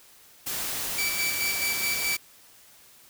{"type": "noise", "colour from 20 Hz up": "white", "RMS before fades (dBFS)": -31, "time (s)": [0.46, 2.17], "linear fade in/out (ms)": 10}
{"type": "tone with tremolo", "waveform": "sawtooth", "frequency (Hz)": 2311, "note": "D7", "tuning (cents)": -28, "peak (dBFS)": -22, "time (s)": [0.98, 2.17], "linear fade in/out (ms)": 5, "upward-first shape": "square", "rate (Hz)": 4.7, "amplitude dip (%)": 45}
{"effects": ["white hiss -54 dBFS RMS until 3.09 s"]}